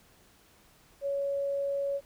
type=tone; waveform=sine; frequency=559 Hz; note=C#5; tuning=14 cents sharp; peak=-28 dBFS; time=1.01-2.01 s; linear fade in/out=50 ms; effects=pink hiss -61 dBFS RMS until 2.05 s